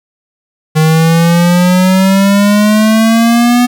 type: exponential sweep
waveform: square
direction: up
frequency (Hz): 155.56 to 246.9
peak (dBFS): -6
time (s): 0.75-3.67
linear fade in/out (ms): 20
effects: 8-bit